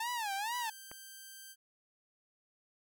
sawtooth tone with vibrato, 875 Hz, A5, 10 cents flat, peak -31 dBFS, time 0-0.7 s, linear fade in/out 5 ms, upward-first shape sine, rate 2.2 Hz, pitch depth 200 cents each way
5% pulse tone, 1568 Hz, G6, in tune, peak -38 dBFS, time 0.51-1.56 s, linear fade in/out 50 ms
click, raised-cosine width 0.5 ms, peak -32 dBFS, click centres 0.915 s
effects none

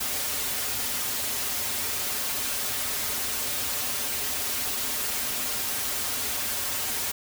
white noise with comb filter, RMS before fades -29 dBFS, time 0-7.12 s, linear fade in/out 10 ms, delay 6 ms, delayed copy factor -1, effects none

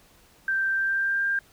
sine tone with pitch glide, 1568 to 1595.4 Hz, G6 to G6, 0 to +30 cents, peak -22 dBFS, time 0.48-1.39 s, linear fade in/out 2 ms, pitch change +30 cents, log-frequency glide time 0.71-1.25 s, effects pink hiss -57 dBFS RMS until 1.52 s

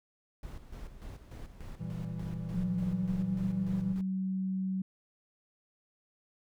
brown noise with tremolo, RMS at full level -43 dBFS, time 0.43-4.01 s, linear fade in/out 2 ms, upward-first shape square, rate 3.4 Hz, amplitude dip 60%
triangle chord, E diminished, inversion second, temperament equal, 116.54 / 164.81 / 196 Hz, Bb2 / E3 / G3, 0 / 0 / 0 cents, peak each -38 / -36 / -41 dBFS, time 1.79-3.94 s, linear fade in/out 20 ms
sine tone with pitch glide, 180.4 to 189.04 Hz, F#3 to F#3, -44 to +37 cents, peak -30 dBFS, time 2.54-4.82 s, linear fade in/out 5 ms, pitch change +81 cents, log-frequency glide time 2.72-3.42 s
effects none

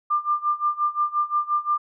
sine tone with tremolo, 1194 Hz, D6, 28 cents sharp, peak -17 dBFS, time 0.1-1.78 s, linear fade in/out 10 ms, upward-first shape sine, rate 5.7 Hz, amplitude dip 90%, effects none

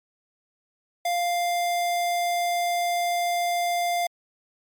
square tone, 698.5 Hz, F5, in tune, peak -23 dBFS, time 1.05-4.07 s, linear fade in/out 5 ms, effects MP3 96 kbps

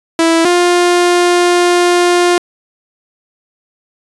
sawtooth tone pair in turn, 329.6 / 352.4 Hz, E4 / F4, 0 / +16 cents, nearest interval minor second, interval 116 cents, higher second, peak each -4 dBFS, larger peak neither, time 0.19-0.45 / 0.45-2.38 s, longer second, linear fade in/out 2 ms, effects resampled to 24000 Hz

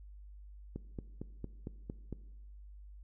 click train, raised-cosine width 3 ms, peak -27 dBFS, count 7, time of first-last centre 0.76-2.127 s, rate 4.39 Hz, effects noise-tail reverb RT60 1.0 s tail -18 dB re dry + added 50 Hz sine -49 dBFS peak until 3.03 s

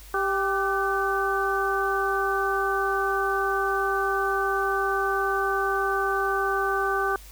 harmonic tone with a mistuned harmonic, 392 Hz, G4, in tune, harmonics 1 / 2 / 3 / 4, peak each -27 / -29 / -27 / -28 dBFS, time 0.14-7.16 s, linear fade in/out 2 ms, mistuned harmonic 4, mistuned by -55 cents, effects added 50 Hz sine -44 dBFS peak until 7.31 s + white hiss -49 dBFS RMS until 7.31 s

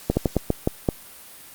slowing click train, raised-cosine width 2 ms, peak -5 dBFS, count 7, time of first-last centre 0.1-0.888 s, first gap 70 ms, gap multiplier 1.25, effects white hiss -44 dBFS RMS until 1.54 s + Opus 48 kbps

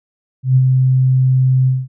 sine tone with ADSR envelope, 129.9 Hz, C3, 12 cents flat, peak -6 dBFS, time 0.43-1.88 s, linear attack 130 ms, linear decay 52 ms, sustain -3 dB, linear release 210 ms, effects none

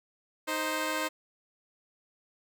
10% pulse tone pair together, 311.2 / 523.3 Hz, D#4 / C5, 0 / 0 cents, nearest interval major sixth, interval 900 cents, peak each -24 dBFS, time 0.47-1.09 s, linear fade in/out 20 ms, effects none

